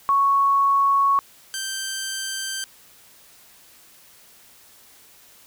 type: tone pair in turn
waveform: sine / 10% pulse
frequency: 1108.7 / 1563.5 Hz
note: C#6 / G6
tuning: 0 / -5 cents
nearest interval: tritone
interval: 595 cents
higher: second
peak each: -15 / -18 dBFS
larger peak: first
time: 0.09-1.19 / 1.54-2.64 s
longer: neither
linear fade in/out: 0 ms
effects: white hiss -51 dBFS RMS until 5.46 s